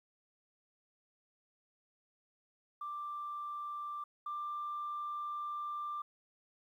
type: tone pair in turn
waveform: sine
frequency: 1179 / 1184.7 Hz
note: D6 / D6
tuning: +6 / +15 cents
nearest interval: unison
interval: 9 cents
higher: second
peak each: -38 / -36 dBFS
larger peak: second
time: 2.81-4.04 / 4.26-6.02 s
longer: second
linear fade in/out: 5 ms
effects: tanh soft clip ceiling -33 dBFS + 12-bit